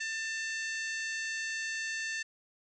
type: harmonic tone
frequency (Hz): 892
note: A5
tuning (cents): +23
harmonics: 2 / 3 / 4 / 5 / 6 / 7 / 8 / 9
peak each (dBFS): -35 / -41 / -49 / -45 / -53 / -45 / -51 / -56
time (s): 0-2.23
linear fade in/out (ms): 10
effects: none